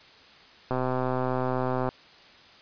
click train, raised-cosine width 1 ms, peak -14 dBFS, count 152, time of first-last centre 0.71-1.89 s, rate 128 Hz, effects white hiss -52 dBFS RMS until 2.61 s + resampled to 11025 Hz

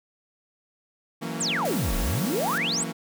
sawtooth chord, F# dominant seventh, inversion third, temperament equal with one note detuned, 164.81 / 185 / 229.6 / 277.2 Hz, E3 / F#3 / A#3 / C#4, 0 / 0 / -26 / 0 cents, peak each -30 / -34 / -30 / -33 dBFS, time 1.21-2.93 s, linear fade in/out 20 ms
sine exponential two-way sweep, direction down then up, 8900 to 32.76 to 8900 Hz, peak -24 dBFS, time 1.4-2.84 s, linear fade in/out 10 ms, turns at 1.96 s
white noise, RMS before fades -35 dBFS, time 1.65-2.58 s, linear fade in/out 2 ms
effects none

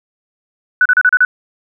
sine tone bursts, 1487 Hz, F#6, 8 cents sharp, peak -6 dBFS, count 6, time 0.81-1.25 s, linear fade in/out 2 ms, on 45 ms, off 34 ms, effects 8-bit

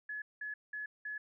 sine tone bursts, 1702 Hz, G#6, 42 cents sharp, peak -38 dBFS, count 4, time 0.09-1.18 s, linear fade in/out 5 ms, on 130 ms, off 190 ms, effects none

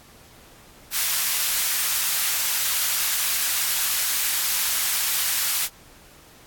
white high-pass noise, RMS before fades -23 dBFS, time 0.91-5.69 s, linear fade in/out 50 ms, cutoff 1200 Hz, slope 12 dB/octave, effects pink hiss -50 dBFS RMS until 6.46 s + AAC 64 kbps

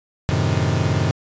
40% pulse chord, F# diminished seventh, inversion none, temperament equal, 92.5 / 110 / 130.81 / 155.56 Hz, F#2 / A2 / C3 / Eb3, 0 / 0 / 0 / 0 cents, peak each -22 dBFS, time 0.29-1.11 s, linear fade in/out 0 ms, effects resampled to 16000 Hz

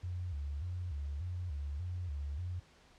sine tone with vibrato, 80.1 Hz, E2, 49 cents flat, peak -36 dBFS, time 0.03-2.6 s, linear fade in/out 10 ms, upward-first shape square, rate 1.7 Hz, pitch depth 190 cents each way, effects pink hiss -63 dBFS RMS until 2.98 s + low-pass 6000 Hz 12 dB/octave

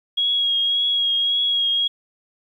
sine tone with vibrato, 3300 Hz, G#7, 12 cents flat, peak -17 dBFS, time 0.17-1.88 s, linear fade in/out 10 ms, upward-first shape triangle, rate 1.8 Hz, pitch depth 26 cents each way, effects 9-bit

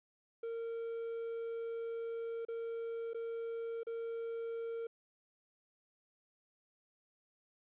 triangle tone with dropouts, 459.9 Hz, A#4, 23 cents flat, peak -36 dBFS, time 0.43-4.87 s, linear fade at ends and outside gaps 5 ms, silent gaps 2.451-2.484 / 3.134-3.145 / 3.833-3.868 s, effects resampled to 8000 Hz + 12-bit

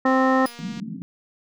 harmonic tone, 261.8 Hz, C4, 1 cent sharp, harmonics 1 / 2 / 3 / 4 / 5 / 7, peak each -19 / -22 / -24 / -25 / -26 / -27 dBFS, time 0.05-0.46 s, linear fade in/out 5 ms
click train, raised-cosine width 0.2 ms, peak -25 dBFS, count 176, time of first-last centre 0.06-0.798 s, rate 237 Hz
10% pulse tone with exponential decay, 4978 Hz, D#8, in tune, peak -24 dBFS, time 0.46-0.61 s, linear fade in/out 1 ms, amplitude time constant 31 ms
white band-pass noise, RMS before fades -32 dBFS, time 0.59-1.02 s, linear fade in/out 0 ms, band 160 to 240 Hz, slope 48 dB/octave
effects none

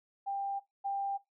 sine tone pair in turn, 793 / 793 Hz, G5 / G5, +20 / +20 cents, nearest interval unison, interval 0 cents, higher neither, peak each -32 / -31 dBFS, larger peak second, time 0.26-0.6 / 0.84-1.18 s, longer neither, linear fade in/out 20 ms, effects noise-tail reverb RT60 0.2 s tail -19 dB re dry

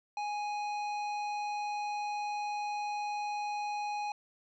triangle tone with hard clipping, 830.6 Hz, G#5, in tune, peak -35 dBFS, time 0.17-4.12 s, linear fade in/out 2 ms, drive 15 dB, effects resampled to 22050 Hz

